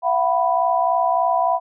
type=chord; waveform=sine; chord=E suspended second; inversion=none; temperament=equal with one note detuned; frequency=676.6 / 740 / 987.8 Hz; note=E5 / F#5 / B5; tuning=+45 / 0 / 0 cents; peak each=-20 dBFS; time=0.02-1.6 s; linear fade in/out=50 ms; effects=none